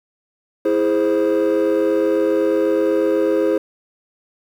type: chord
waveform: triangle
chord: E augmented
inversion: none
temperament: equal with one note detuned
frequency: 327.2 / 415.3 / 523.3 Hz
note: E4 / G#4 / B#4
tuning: -13 / 0 / 0 cents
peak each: -16 dBFS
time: 0.65-3.58 s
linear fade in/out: 5 ms
effects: tanh soft clip ceiling -8 dBFS + 8-bit